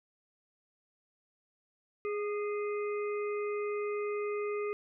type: harmonic tone with a mistuned harmonic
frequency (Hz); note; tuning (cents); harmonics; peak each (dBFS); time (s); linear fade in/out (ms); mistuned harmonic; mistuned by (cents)
415.3; G#4; 0; 1 / 3 / 5 / 6; -32 / -42 / -46 / -48; 2.05-4.73; 0; 3; -25
effects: none